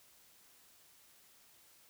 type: silence
effects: white hiss -64 dBFS RMS until 1.89 s